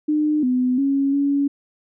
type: tone with pitch steps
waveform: sine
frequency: 302.5 / 252 / 275.9 / 281.9 Hz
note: D#4 / B3 / C#4 / C#4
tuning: -49 / +35 / -8 / +29 cents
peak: -16 dBFS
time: 0.08-1.48 s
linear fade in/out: 10 ms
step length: 350 ms
effects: none